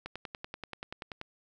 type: click train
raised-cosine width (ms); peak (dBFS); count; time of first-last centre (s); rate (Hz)
0.3; -23; 13; 0.06-1.214; 10.4
effects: none